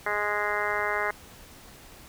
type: harmonic tone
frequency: 207.7 Hz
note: G#3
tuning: in tune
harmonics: 2 / 3 / 4 / 5 / 6 / 7 / 8 / 9 / 10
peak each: -34 / -34 / -34 / -34 / -34 / -34 / -34 / -34 / -34 dBFS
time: 0.06-1.11 s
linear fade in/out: 5 ms
type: click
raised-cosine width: 2 ms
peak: -33 dBFS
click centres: 0.793 s
effects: pink hiss -49 dBFS RMS until 2.08 s